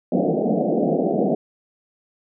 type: band-pass noise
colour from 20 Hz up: pink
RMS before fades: -20 dBFS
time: 0.12-1.35 s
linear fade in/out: 5 ms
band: 160 to 740 Hz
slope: 96 dB/octave
effects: none